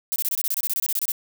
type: noise bursts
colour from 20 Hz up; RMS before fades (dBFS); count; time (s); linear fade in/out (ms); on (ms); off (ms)
violet; -24; 16; 0.12-1.119; 0; 39; 25
effects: none